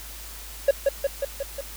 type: tone with echo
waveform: triangle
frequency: 554.4 Hz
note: C#5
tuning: in tune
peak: -11 dBFS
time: 0.68-0.71 s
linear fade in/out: 5 ms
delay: 180 ms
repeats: 5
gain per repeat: -3 dB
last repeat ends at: 1.61 s
effects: added 52 Hz sine -41 dBFS peak until 1.76 s + white hiss -41 dBFS RMS until 1.76 s